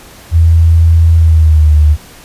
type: tone with pitch glide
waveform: sine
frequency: 82.41 to 75.57 Hz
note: E2 to D#2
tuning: 0 to -50 cents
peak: -3 dBFS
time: 0.31-1.97 s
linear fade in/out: 50 ms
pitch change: -150 cents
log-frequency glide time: 1.16-1.74 s
effects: pink hiss -36 dBFS RMS until 2.24 s + resampled to 32000 Hz